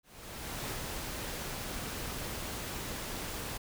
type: noise with ADSR envelope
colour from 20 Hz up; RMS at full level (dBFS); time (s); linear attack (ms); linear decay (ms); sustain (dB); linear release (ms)
pink; -37; 0.03-3.58; 690; 20; -2; 14
effects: none